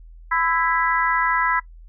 harmonic tone with a mistuned harmonic, 329.6 Hz, E4, in tune, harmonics 3 / 4 / 5 / 6, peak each -22 / -23 / -24 / -25 dBFS, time 0.31-1.6 s, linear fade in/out 10 ms, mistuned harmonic 3, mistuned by +25 cents, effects noise-tail reverb RT60 0.1 s tail -19 dB re dry + added 41 Hz sine -40 dBFS peak until 1.88 s

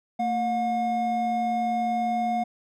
triangle tone pair together, 226.3 / 719.1 Hz, A3 / F#5, +49 / -50 cents, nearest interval octave + minor sixth, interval 2001 cents, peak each -27 / -22 dBFS, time 0.19-2.44 s, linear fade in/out 10 ms, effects none

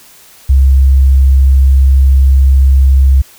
sine tone, 67 Hz, C2, 42 cents sharp, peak -3 dBFS, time 0.49-3.22 s, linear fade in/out 10 ms, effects white hiss -40 dBFS RMS until 3.38 s

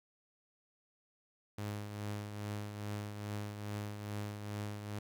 sawtooth tone with tremolo, 103.83 Hz, G#2, in tune, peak -33 dBFS, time 1.58-4.99 s, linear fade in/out 5 ms, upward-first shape triangle, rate 2.4 Hz, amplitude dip 55%, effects 12-bit

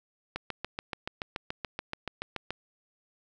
click train, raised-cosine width 0.3 ms, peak -17 dBFS, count 16, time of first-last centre 0.36-2.506 s, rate 6.99 Hz, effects none

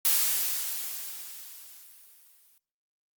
blue noise with exponential decay, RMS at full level -22 dBFS, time 0.05-2.58 s, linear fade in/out 1 ms, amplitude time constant 550 ms, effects noise-tail reverb RT60 0.7 s tail -26 dB re dry + Opus 48 kbps

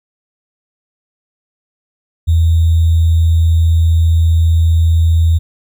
sine tone with sample-and-hold, 82.41 Hz, E2, in tune, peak -7 dBFS, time 2.27-5.39 s, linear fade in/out 20 ms, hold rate 3675 Hz, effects none

